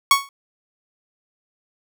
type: tone with exponential decay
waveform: sawtooth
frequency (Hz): 1110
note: C#6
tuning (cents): +2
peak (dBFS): -4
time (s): 0.11-0.29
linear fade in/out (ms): 2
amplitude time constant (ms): 39
effects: none